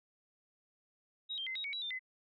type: tone with pitch steps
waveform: sine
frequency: 3808 / 3168 / 2064 / 3799 / 2243 / 3901 / 3594 / 2032 Hz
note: A#7 / G7 / C7 / A#7 / C#7 / B7 / A7 / B6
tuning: +36 / +18 / -24 / +32 / +20 / -22 / +36 / +49 cents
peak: -37 dBFS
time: 1.29-1.994 s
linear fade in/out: 20 ms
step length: 88 ms
effects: none